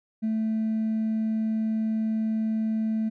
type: tone with hard clipping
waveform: triangle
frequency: 220 Hz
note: A3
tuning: in tune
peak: -23 dBFS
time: 0.22-3.1 s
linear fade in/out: 20 ms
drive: 2 dB
effects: none